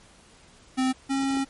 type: tone pair in turn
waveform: square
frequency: 259.8 / 271.6 Hz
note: C4 / C#4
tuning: -12 / -35 cents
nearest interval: minor second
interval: 77 cents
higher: second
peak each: -22 / -24 dBFS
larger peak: first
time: 0.77-0.93 / 1.09-1.45 s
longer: second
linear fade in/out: 20 ms
effects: pink hiss -54 dBFS RMS until 1.49 s + MP3 48 kbps